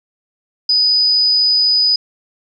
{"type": "tone", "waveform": "sine", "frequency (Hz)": 4978, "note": "D#8", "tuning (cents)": 0, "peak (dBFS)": -10, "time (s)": [0.69, 1.96], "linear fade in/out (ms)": 5, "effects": []}